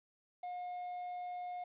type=tone; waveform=triangle; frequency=717 Hz; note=F5; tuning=45 cents sharp; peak=-38 dBFS; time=0.43-1.64 s; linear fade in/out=5 ms; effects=resampled to 8000 Hz + 12-bit